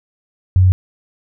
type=tone; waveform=sine; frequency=92.5 Hz; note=F#2; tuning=in tune; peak=-7 dBFS; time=0.56-0.72 s; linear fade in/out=0 ms; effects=none